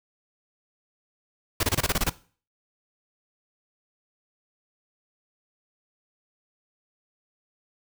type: noise bursts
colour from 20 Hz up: pink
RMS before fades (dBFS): -23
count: 9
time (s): 1.6-2.097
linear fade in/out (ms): 5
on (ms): 33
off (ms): 25
effects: noise-tail reverb RT60 0.4 s tail -18 dB re dry